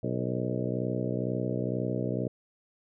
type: harmonic tone with a mistuned harmonic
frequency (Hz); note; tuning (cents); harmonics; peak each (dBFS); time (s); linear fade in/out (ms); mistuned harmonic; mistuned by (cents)
62.1; B1; +10; 2 / 3 / 4 / 5 / 6 / 7 / 8 / 9 / 10; -33 / -35 / -36 / -37 / -38 / -38 / -39 / -40 / -40; 0.03-2.28; 5; 8; -46
effects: none